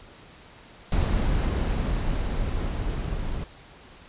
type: noise with level ramp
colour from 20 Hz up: brown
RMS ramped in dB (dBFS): -22 to -30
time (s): 0.92-3.44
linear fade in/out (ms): 2
effects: pink hiss -49 dBFS RMS until 4.08 s + resampled to 8000 Hz